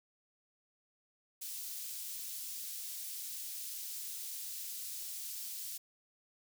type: high-pass noise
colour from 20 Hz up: white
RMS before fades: -43 dBFS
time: 1.41-5.78 s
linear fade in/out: 10 ms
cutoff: 4300 Hz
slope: 12 dB/octave
effects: none